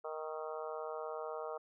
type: harmonic tone with a mistuned harmonic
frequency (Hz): 156.4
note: D#3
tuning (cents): +9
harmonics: 3 / 4 / 5 / 6 / 7 / 8 / 9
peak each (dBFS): -43 / -44 / -48 / -51 / -50 / -49 / -55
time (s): 0.04-1.58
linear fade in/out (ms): 10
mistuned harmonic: 9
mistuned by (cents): -56
effects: none